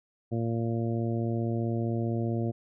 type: harmonic tone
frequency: 115.4 Hz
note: A#2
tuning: 17 cents flat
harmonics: 1 / 2 / 3 / 4 / 5 / 6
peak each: -29 / -32 / -34 / -40 / -40 / -42 dBFS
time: 0.31-2.52 s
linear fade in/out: 20 ms
effects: none